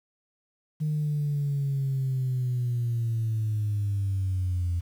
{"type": "linear sweep", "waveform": "sine", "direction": "down", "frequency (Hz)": [153.9, 85.5], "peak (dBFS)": -23, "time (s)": [0.8, 4.81], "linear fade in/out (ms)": 20, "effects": ["tanh soft clip ceiling -21 dBFS", "9-bit"]}